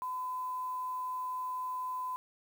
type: tone with quantisation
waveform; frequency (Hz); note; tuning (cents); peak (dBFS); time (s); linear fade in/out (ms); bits
sine; 1012; B5; +42; -34; 0.02-2.16; 0; 9
effects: none